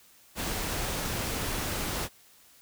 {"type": "noise", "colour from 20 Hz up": "pink", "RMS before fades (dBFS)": -32, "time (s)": [0.35, 2.09], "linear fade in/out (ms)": 50, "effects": ["white hiss -58 dBFS RMS until 2.61 s"]}